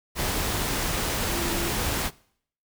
sine tone in noise, 342.6 Hz, F4, 33 cents flat, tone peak -33 dBFS, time 1.27-1.72 s, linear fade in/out 50 ms, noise pink, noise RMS -27 dBFS, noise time 0.15-2.11 s, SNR -9 dB, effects noise-tail reverb RT60 0.6 s tail -22 dB re dry

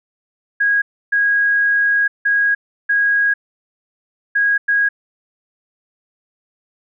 sine tone bursts at uneven times, 1645 Hz, G#6, 17 cents flat, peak -12 dBFS, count 6, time 0.6-0.82 / 1.12-2.08 / 2.25-2.55 / 2.89-3.34 / 4.35-4.58 / 4.68-4.89 s, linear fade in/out 10 ms, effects none

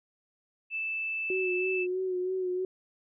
sine tone, 2637 Hz, E7, in tune, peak -30 dBFS, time 0.7-1.87 s, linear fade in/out 50 ms
sine tone with vibrato, 369.1 Hz, F#4, 4 cents flat, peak -28 dBFS, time 1.3-2.65 s, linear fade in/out 2 ms, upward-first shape sine, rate 3.1 Hz, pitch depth 35 cents each way
effects none

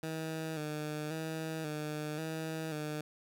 15% pulse tone with vibrato, 155.56 Hz, D#3, in tune, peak -30 dBFS, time 0.03-3.01 s, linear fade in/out 2 ms, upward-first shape square, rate 0.93 Hz, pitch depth 45 cents each way, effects none

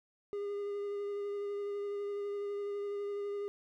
triangle tone with vibrato, 406.3 Hz, G#4, 38 cents flat, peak -33 dBFS, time 0.33-3.48 s, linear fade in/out 0 ms, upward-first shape sine, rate 12 Hz, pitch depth 14 cents each way, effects none

